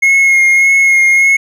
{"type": "tone with vibrato", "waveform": "triangle", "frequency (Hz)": 2158, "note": "C#7", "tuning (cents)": -47, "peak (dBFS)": -4, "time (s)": [0.02, 1.37], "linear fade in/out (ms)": 10, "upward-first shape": "sine", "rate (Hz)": 1.7, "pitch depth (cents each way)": 19, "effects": []}